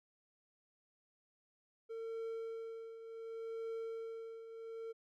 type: tone with tremolo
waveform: triangle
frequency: 453 Hz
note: A#4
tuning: 50 cents flat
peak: -37 dBFS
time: 1.89-4.93 s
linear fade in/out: 20 ms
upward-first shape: triangle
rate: 0.68 Hz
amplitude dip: 70%
effects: none